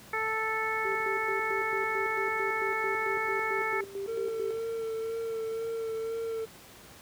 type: harmonic tone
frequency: 440 Hz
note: A4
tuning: in tune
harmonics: 1 / 2 / 3 / 4 / 5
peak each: -36 / -35 / -34 / -35 / -33 dBFS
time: 0.13-3.81 s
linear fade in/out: 5 ms
type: tone with tremolo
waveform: sine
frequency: 394.3 Hz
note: G4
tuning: 10 cents sharp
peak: -32 dBFS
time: 0.84-4.58 s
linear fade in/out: 20 ms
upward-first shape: square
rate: 4.5 Hz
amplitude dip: 75%
type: tone with vibrato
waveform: triangle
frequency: 451.3 Hz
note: A4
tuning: 44 cents sharp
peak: -29 dBFS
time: 4.07-6.46 s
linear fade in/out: 20 ms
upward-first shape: sine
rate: 2 Hz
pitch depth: 20 cents each way
effects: pink hiss -51 dBFS RMS until 7.01 s + high-pass 80 Hz 12 dB/octave